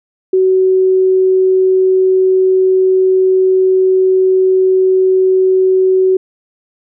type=tone; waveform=sine; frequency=375.5 Hz; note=F#4; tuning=26 cents sharp; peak=-7 dBFS; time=0.33-6.17 s; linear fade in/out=5 ms; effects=none